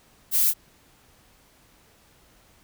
violet noise, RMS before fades -20 dBFS, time 0.31-0.54 s, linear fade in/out 50 ms, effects pink hiss -58 dBFS RMS until 2.63 s

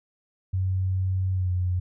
sine tone with pitch glide, 93.8 to 90.45 Hz, F#2 to F#2, +24 to -39 cents, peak -22 dBFS, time 0.53-1.8 s, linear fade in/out 10 ms, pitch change -63 cents, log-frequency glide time 1.33-1.51 s, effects none

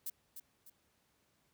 violet noise with echo, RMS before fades -40 dBFS, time 0.06-0.1 s, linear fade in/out 5 ms, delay 300 ms, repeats 2, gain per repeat -8 dB, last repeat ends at 0.7 s, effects pink hiss -75 dBFS RMS until 1.53 s + high-pass 60 Hz 12 dB/octave

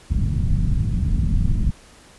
pink low-pass noise, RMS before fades -19 dBFS, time 0.1-1.71 s, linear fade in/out 5 ms, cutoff 180 Hz, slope 24 dB/octave, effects pink hiss -48 dBFS RMS until 2.18 s + resampled to 24000 Hz

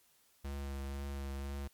square tone with vibrato, 69.3 Hz, C#2, in tune, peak -39 dBFS, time 0.44-1.68 s, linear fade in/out 10 ms, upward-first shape triangle, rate 2 Hz, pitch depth 22 cents each way, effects white hiss -69 dBFS RMS until 1.73 s + MP3 96 kbps

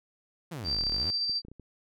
sawtooth exponential two-way sweep, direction down then up, 185.8 to 31 to 106.8 Hz, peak -32 dBFS, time 0.51-1.11 s, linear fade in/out 10 ms, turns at 0.86 s
sine tone with tremolo, 4680 Hz, D8, 7 cents flat, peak -26 dBFS, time 0.64-1.42 s, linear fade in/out 50 ms, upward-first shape square, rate 14 Hz, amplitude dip 25%
clicks, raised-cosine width 3 ms, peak -34 dBFS, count 10, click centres 0.645 / 0.684 / 0.828 / 0.924 / 1.052 / 1.296 / 1.45 / 1.484 / 1.516 / 1.597 s
effects none

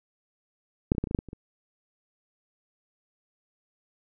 clicks, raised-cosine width 3 ms, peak -6 / -28 / -11 / -15 / -22 / -19 / -10 / -16 / -29 / -26 dBFS, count 10, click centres 0.919 / 0.95 / 0.982 / 1.04 / 1.072 / 1.111 / 1.148 / 1.189 / 1.287 / 1.331 s, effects none

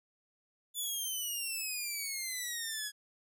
10% pulse exponential sweep, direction down, 3500 to 1661.2 Hz, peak -27 dBFS, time 0.74-2.92 s, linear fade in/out 50 ms, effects none

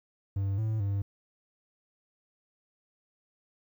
triangle tone with pitch steps, 98.2 / 109.8 / 99.6 Hz, G2 / A2 / G2, +4 / -3 / +28 cents, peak -25 dBFS, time 0.36-1.02 s, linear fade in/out 5 ms, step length 220 ms, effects 11-bit

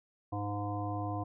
harmonic tone, 102.6 Hz, G#2, 21 cents flat, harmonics 1 / 3 / 5 / 7 / 9 / 10, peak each -36 / -39 / -46 / -39 / -49 / -43 dBFS, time 0.32-1.24 s, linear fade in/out 10 ms, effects none

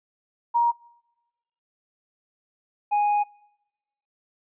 sine / triangle tone pair in turn, 944 / 827.5 Hz, A#5 / G#5, +22 / -6 cents, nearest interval major second, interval 228 cents, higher first, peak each -17 dBFS, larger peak neither, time 0.54-0.72 / 2.91-3.24 s, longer second, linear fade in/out 20 ms, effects noise-tail reverb RT60 1.0 s tail -25 dB re dry + resampled to 8000 Hz

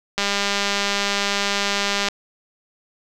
click train, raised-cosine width 0.2 ms, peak -4 dBFS, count 384, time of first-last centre 0.18-2.085 s, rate 201 Hz, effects none

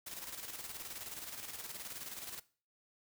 white noise with tremolo, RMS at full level -44 dBFS, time 0.06-2.4 s, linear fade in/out 10 ms, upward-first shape square, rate 19 Hz, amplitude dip 50%, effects noise-tail reverb RT60 0.4 s tail -19 dB re dry

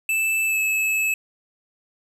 square tone with pitch glide, 2637 to 2599 Hz, E7 to E7, 0 to -25 cents, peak -20 dBFS, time 0.09-1.14 s, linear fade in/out 2 ms, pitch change -25 cents, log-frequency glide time 0.46-0.58 s, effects none

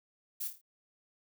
violet noise with echo, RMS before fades -37 dBFS, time 0.4-0.48 s, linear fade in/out 10 ms, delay 27 ms, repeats 5, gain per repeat -6 dB, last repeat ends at 0.615 s, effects none

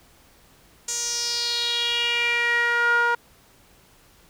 sawtooth tone with band-pass filter sweep, 474.6 Hz, A#4, 31 cents sharp, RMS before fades -23 dBFS, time 0.88-3.15 s, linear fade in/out 5 ms, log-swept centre 7000 to 1200 Hz, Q 4.8, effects pink hiss -55 dBFS RMS until 4.29 s

